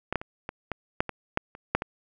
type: clicks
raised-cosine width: 0.5 ms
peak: -13 / -10 / -22 / -18 / -15 / -7 / -17 / -8 / -27 / -6 / -15 dBFS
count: 11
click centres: 0.126 / 0.157 / 0.215 / 0.491 / 0.717 / 1.005 / 1.093 / 1.374 / 1.551 / 1.75 / 1.821 s
effects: none